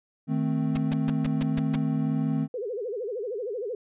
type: chord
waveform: triangle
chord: A diminished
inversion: second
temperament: equal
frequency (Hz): 155.56 / 220 / 261.6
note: Eb3 / A3 / C4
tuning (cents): 0 / 0 / 0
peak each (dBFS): -25 / -27 / -26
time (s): 0.27-2.48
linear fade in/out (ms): 50
type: noise bursts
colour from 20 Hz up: pink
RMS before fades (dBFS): -33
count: 7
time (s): 0.75-1.758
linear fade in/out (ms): 5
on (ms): 24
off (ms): 140
type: tone with vibrato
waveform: sine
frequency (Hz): 450.6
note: A4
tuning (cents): +41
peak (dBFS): -29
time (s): 2.54-3.75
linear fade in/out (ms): 2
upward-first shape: sine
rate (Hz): 13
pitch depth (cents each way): 230
effects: resampled to 8000 Hz